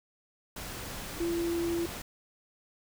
sine tone in noise, 339.5 Hz, F4, 49 cents flat, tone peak -28 dBFS, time 1.2-1.86 s, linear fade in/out 5 ms, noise pink, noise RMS -40 dBFS, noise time 0.56-2.02 s, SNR +9 dB, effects none

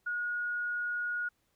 sine tone, 1445 Hz, F#6, 41 cents flat, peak -31 dBFS, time 0.06-1.29 s, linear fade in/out 10 ms, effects pink hiss -75 dBFS RMS until 1.55 s

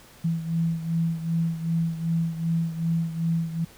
sine beating tone pair, 164.81 / 167.41 Hz, E3 / E3, 0 / +27 cents, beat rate 2.6 Hz, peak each -24 / -29 dBFS, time 0.24-3.65 s, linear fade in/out 10 ms, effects pink hiss -51 dBFS RMS until 3.77 s

